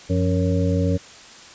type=harmonic tone with a mistuned harmonic; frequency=92.5 Hz; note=F#2; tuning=in tune; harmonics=1 / 2 / 3 / 5 / 6; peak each=-20 / -23 / -25 / -27 / -28 dBFS; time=0.09-0.98 s; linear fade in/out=20 ms; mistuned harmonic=2; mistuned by=-100 cents; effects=white hiss -43 dBFS RMS until 1.54 s + resampled to 16000 Hz